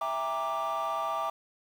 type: chord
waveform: triangle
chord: E half-diminished seventh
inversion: none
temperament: equal with one note detuned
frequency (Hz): 659.3 / 803.2 / 932.3 / 1174.7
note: E5 / G5 / Bb5 / D6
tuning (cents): 0 / +42 / 0 / 0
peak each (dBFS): -32 / -33 / -34 / -29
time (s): 0.01-1.3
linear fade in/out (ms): 5
effects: tanh soft clip ceiling -23 dBFS + 9-bit